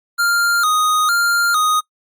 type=tone with vibrato; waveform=square; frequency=1318.5 Hz; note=E6; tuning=in tune; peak=-14 dBFS; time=0.18-1.81 s; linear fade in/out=20 ms; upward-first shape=square; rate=1.1 Hz; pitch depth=100 cents each way; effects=noise-tail reverb RT60 0.1 s tail -23 dB re dry + Opus 48 kbps